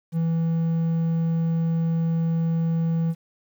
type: tone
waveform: triangle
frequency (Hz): 164.81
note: E3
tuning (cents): 0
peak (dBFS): -18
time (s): 0.12-3.15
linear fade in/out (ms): 50
effects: 9-bit